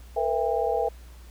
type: tone cluster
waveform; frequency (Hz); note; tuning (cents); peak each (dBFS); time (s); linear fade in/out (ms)
sine; 457.1 / 495.9 / 664 / 801; A#4 / B4 / E5 / G5; -34 / +7 / +12 / +37; -28; 0.16-0.89; 10
effects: added 60 Hz sine -43 dBFS peak until 1.3 s + pink hiss -55 dBFS RMS until 1.3 s